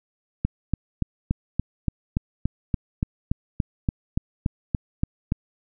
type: click train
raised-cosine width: 5 ms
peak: -9 dBFS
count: 18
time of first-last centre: 0.45-5.321 s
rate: 3.49 Hz
effects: none